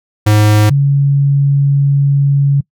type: tone pair in turn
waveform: square / sine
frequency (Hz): 105.8 / 140.38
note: G#2 / C#3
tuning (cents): +33 / +22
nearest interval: perfect fourth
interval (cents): 489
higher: second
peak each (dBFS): -7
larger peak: neither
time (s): 0.26-0.7 / 0.7-2.61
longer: second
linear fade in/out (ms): 10
effects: noise-tail reverb RT60 0.1 s tail -23 dB re dry